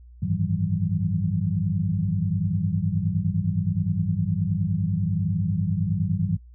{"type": "tone cluster", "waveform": "sine", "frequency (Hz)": [96, 105.8, 157.7, 167.2, 188.6], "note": ["G2", "G#2", "D#3", "E3", "F#3"], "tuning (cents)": [-36, 33, 24, 25, 33], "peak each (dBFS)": -28, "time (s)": [0.22, 6.37], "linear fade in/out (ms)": 10, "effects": ["noise-tail reverb RT60 0.1 s tail -21 dB re dry", "added 60 Hz sine -44 dBFS peak until 6.54 s"]}